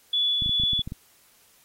sine tone with tremolo, 3429 Hz, A7, 45 cents flat, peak -20 dBFS, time 0.13-0.82 s, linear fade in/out 5 ms, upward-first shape sine, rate 2.5 Hz, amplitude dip 25%
clicks, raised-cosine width 5 ms, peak -21 dBFS, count 9, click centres 0.422 / 0.461 / 0.494 / 0.599 / 0.636 / 0.733 / 0.793 / 0.875 / 0.921 s
effects white hiss -59 dBFS RMS until 1.64 s + AAC 48 kbps

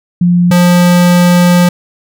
sine / square tone pair in turn, 175.7 / 176.56 Hz, F3 / F3, +11 / +19 cents, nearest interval unison, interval 8 cents, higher second, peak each -5 dBFS, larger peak neither, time 0.21-0.51 / 0.51-1.69 s, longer second, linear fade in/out 5 ms, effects none

